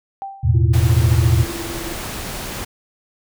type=tone with exponential decay; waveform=sine; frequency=784 Hz; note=G5; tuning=in tune; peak=-23 dBFS; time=0.22-0.67 s; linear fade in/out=0 ms; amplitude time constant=97 ms
type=chord; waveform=sine; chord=E suspended fourth; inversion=none; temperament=equal with one note detuned; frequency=82.41 / 110 / 124.4 Hz; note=E2 / A2 / B2; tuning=0 / 0 / +13 cents; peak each=-16 dBFS; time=0.43-1.45 s; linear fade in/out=20 ms
type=tone with tremolo; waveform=sine; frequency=337.6 Hz; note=E4; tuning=41 cents sharp; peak=-25 dBFS; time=0.54-1.93 s; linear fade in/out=10 ms; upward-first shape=sine; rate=19 Hz; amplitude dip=80%
type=noise; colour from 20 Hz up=pink; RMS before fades=-28 dBFS; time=0.73-2.65 s; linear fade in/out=10 ms
effects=none